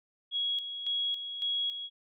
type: tone with tremolo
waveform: sine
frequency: 3322 Hz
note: G#7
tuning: in tune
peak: -28 dBFS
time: 0.31-1.9 s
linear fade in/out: 50 ms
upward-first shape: square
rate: 1.8 Hz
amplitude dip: 60%
effects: none